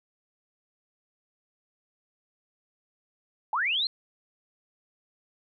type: linear sweep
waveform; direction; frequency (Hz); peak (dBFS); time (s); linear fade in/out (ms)
sine; up; 794 to 4286; -24; 3.53-3.87; 2
effects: none